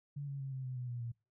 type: tone with pitch steps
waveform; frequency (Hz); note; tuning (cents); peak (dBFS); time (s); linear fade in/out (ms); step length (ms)
sine; 143 / 139.09 / 135.29 / 131.59 / 127.99 / 124.49 / 121.08 / 117.77; D3 / C#3 / C#3 / C3 / C3 / B2 / B2 / A#2; -46 / +6 / -42 / +10 / -38 / +14 / -34 / +18; -38; 0.16-1.12; 10; 120
effects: noise-tail reverb RT60 0.3 s tail -25 dB re dry